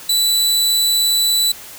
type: tone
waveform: sawtooth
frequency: 3969 Hz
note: B7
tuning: 8 cents sharp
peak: -10 dBFS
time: 0.09-1.52 s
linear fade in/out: 5 ms
effects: white hiss -36 dBFS RMS until 1.78 s